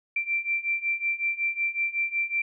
sine beating tone pair, 2349 / 2354.4 Hz, D7 / D7, 0 / +4 cents, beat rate 5.4 Hz, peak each -29 / -27 dBFS, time 0.16-2.42 s, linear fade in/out 5 ms, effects none

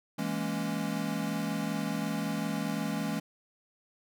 square chord, A# half-diminished seventh, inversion second, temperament equal, 164.81 / 207.7 / 233.1 / 277.2 Hz, E3 / G#3 / A#3 / C#4, 0 / 0 / 0 / 0 cents, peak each -37 / -35 / -39 / -37 dBFS, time 0.18-3.2 s, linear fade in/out 10 ms, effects none

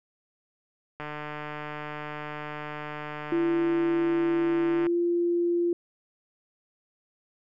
click train, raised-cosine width 0.5 ms, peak -21 dBFS, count 581, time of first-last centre 1-4.867 s, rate 150 Hz
sine tone with pitch glide, 337.5 to 345.6 Hz, E4 to F4, +41 to -18 cents, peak -22 dBFS, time 3.32-5.73 s, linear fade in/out 2 ms, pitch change +41 cents, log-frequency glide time 4.7-4.97 s
effects none

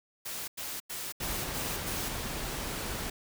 white noise bursts, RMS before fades -38 dBFS, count 6, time 0.25-2.09 s, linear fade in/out 10 ms, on 230 ms, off 92 ms
pink noise, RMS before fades -36 dBFS, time 1.2-3.1 s, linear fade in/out 5 ms
effects none

